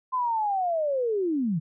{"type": "linear sweep", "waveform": "sine", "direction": "down", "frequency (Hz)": [1038, 146.83], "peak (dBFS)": -23, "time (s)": [0.12, 1.6], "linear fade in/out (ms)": 20, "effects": []}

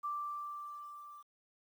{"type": "tone with level ramp", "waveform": "sine", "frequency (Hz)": 1174.7, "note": "D6", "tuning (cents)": 0, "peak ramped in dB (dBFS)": [-34, -50], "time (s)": [0.03, 1.23], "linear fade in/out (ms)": 20, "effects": ["11-bit"]}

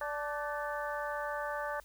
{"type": "harmonic tone with a mistuned harmonic", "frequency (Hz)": 292.5, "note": "D4", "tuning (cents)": -7, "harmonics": [2, 3, 4, 5, 6], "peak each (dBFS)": [-38, -40, -41, -42, -43], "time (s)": [0.01, 1.8], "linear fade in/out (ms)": 2, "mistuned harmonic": 5, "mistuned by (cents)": 54, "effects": ["added 50 Hz sine -58 dBFS peak until 1.84 s", "white hiss -62 dBFS RMS until 1.84 s"]}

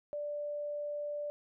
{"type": "tone", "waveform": "sine", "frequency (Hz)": 587.3, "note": "D5", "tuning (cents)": 0, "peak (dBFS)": -35, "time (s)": [0.13, 1.3], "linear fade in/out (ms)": 0, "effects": []}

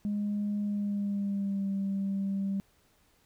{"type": "tone with pitch glide", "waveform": "sine", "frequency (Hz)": [206.1, 196], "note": ["G#3", "G3"], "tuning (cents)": [-13, 0], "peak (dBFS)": -27, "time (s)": [0.05, 2.6], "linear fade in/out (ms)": 0, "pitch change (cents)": -87, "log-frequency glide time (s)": [0.62, 1.69], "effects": ["tanh soft clip ceiling -25 dBFS", "pink hiss -67 dBFS RMS until 3.25 s"]}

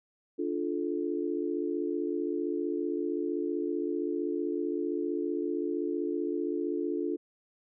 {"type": "chord", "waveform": "sine", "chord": "D minor", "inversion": "none", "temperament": "equal with one note detuned", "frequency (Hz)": [293.7, 349.2, 434.9], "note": ["D4", "F4", "A4"], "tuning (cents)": [0, 0, -20], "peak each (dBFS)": [-33, -32, -35], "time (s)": [0.38, 7.17], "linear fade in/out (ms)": 20, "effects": []}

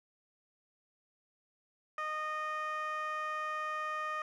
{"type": "tone with band-pass filter", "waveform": "15% pulse", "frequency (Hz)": 616, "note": "D#5", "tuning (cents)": -17, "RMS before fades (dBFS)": -37, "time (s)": [1.98, 4.22], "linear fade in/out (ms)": 2, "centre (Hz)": 1300, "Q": 1.9, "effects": []}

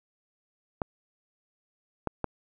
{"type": "clicks", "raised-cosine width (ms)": 1, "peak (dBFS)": -14, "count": 3, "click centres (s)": [0.818, 2.073, 2.243], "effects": []}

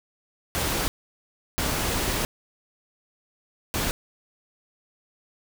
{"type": "noise bursts at uneven times", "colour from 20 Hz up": "pink", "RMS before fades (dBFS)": -26, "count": 3, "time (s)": [[0.55, 0.88], [1.58, 2.25], [3.74, 3.91]], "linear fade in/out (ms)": 0, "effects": []}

